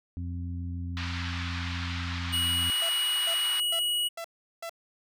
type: harmonic tone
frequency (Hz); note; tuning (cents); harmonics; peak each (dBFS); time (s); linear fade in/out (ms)
87; F2; -6; 1 / 2 / 3; -32 / -42 / -41; 0.17-2.7; 0
type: band-pass noise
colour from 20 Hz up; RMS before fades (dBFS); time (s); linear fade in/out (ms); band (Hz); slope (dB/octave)
pink; -38; 0.97-3.6; 0; 1100 to 4400; 24
type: tone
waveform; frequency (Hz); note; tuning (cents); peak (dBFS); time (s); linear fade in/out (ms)
square; 2912; F#7; -28; -26; 2.32-4.09; 20
type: tone bursts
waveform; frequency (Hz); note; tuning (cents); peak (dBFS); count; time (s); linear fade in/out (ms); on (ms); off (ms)
sawtooth; 670; E5; +28; -31; 5; 2.82-4.695; 2; 71; 380
effects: none